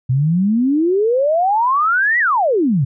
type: exponential two-way sweep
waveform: sine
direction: up then down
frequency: 123.1 to 1990 to 123.1 Hz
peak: -12 dBFS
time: 0.09-2.85 s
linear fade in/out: 10 ms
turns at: 2.19 s
effects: none